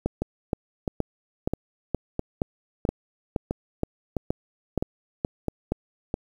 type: two click trains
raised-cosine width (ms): 2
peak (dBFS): -10 / -12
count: 13 / 10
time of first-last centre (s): 0.06-5.72 / 0.22-6.141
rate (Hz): 2.12 / 1.52
effects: 8-bit